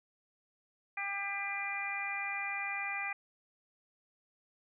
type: harmonic tone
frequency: 398.7 Hz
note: G4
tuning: 29 cents sharp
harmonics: 2 / 3 / 4 / 5 / 6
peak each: -42 / -45 / -45 / -39 / -38 dBFS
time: 0.97-3.13 s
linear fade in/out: 5 ms
effects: none